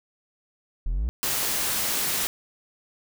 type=exponential sweep; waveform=triangle; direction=up; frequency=36.12 to 64.3 Hz; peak=-21 dBFS; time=0.86-1.09 s; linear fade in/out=0 ms
type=noise; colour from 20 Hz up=white; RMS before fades=-26 dBFS; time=1.23-2.27 s; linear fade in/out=0 ms
effects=none